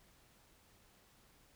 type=silence; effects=pink hiss -67 dBFS RMS until 1.55 s